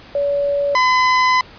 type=tone pair in turn; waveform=sine / 30% pulse; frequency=569 / 1013.8 Hz; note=C#5 / B5; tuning=+45 / +45 cents; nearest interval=minor seventh; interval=1000 cents; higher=second; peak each=-15 / -9 dBFS; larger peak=second; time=0.15-0.75 / 0.75-1.41 s; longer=second; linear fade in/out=2 ms; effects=pink hiss -41 dBFS RMS until 1.58 s + resampled to 11025 Hz